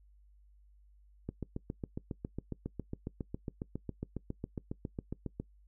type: click train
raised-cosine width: 3 ms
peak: -24 dBFS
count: 31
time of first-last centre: 1.29-5.4 s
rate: 7.3 Hz
effects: noise-tail reverb RT60 0.1 s tail -21 dB re dry + added 50 Hz sine -59 dBFS peak until 5.67 s